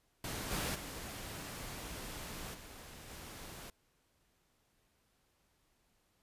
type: noise with level steps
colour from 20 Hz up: pink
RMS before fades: -41 / -37 / -45 / -52 / -49 dBFS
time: 0.24-3.7 s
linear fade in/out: 2 ms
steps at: 0.5 / 0.74 / 2.53 / 3.08 s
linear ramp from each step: 20 ms
effects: pink hiss -75 dBFS RMS until 6.22 s + resampled to 32000 Hz